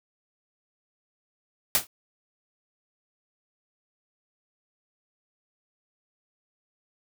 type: noise with exponential decay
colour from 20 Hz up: white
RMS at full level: -17 dBFS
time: 1.75-1.87 s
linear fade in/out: 1 ms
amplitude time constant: 26 ms
effects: none